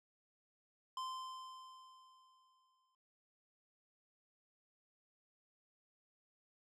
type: tone with exponential decay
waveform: square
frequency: 1037 Hz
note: C6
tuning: 16 cents flat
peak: -40 dBFS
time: 0.97-2.95 s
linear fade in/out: 2 ms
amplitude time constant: 430 ms
effects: low-pass 7000 Hz 12 dB/octave